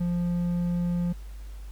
triangle tone, 174.61 Hz, F3, in tune, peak -22 dBFS, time 0-1.13 s, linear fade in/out 10 ms, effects added 50 Hz sine -37 dBFS peak until 1.71 s + pink hiss -56 dBFS RMS until 1.71 s

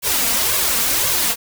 white noise with flanger, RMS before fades -18 dBFS, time 0.02-1.36 s, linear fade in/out 50 ms, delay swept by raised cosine 1.8 to 4.4 ms, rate 1.9 Hz, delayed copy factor +0.75, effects none

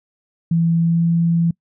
sine tone with pitch glide, 166.7 to 168.15 Hz, E3 to E3, +20 to +35 cents, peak -13 dBFS, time 0.51-1.51 s, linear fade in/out 5 ms, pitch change +15 cents, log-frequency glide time 0.77-1.05 s, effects noise-tail reverb RT60 0.1 s tail -25 dB re dry

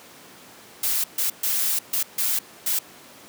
blue noise bursts at uneven times, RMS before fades -23 dBFS, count 6, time 0.83-1.04 / 1.18-1.3 / 1.43-1.79 / 1.93-2.03 / 2.18-2.39 / 2.66-2.79 s, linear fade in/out 5 ms, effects pink hiss -46 dBFS RMS until 3.28 s + high-pass 200 Hz 12 dB/octave

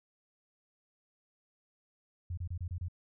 sine tone bursts, 87.8 Hz, F2, 10 cents sharp, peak -34 dBFS, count 6, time 2.3-2.884 s, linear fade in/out 5 ms, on 74 ms, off 28 ms, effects none

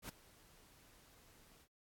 pink noise with ADSR envelope, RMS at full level -45 dBFS, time 0.02-1.68 s, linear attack 72 ms, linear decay 3 ms, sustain -20 dB, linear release 61 ms, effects AAC 64 kbps

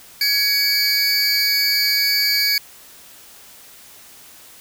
square tone cluster, 1674 / 2254 / 4501 / 4841 Hz, G#6 / C#7 / C#8 / D#8, +13 / +28 / +26 / -48 cents, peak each -28 / -23 / -19 / -22 dBFS, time 0.21-2.58 s, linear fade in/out 2 ms, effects white hiss -44 dBFS RMS until 4.6 s

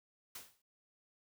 white noise with exponential decay, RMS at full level -44 dBFS, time 0.35-0.62 s, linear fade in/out 5 ms, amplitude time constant 58 ms, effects none

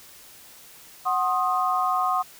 sine chord, C diminished, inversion second, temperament equal with one note detuned, 740 / 1064.2 / 1244.5 Hz, Gb5 / C6 / Eb6, 0 / +29 / 0 cents, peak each -25 dBFS, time 1.05-2.23 s, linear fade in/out 20 ms, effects white hiss -48 dBFS RMS until 2.39 s

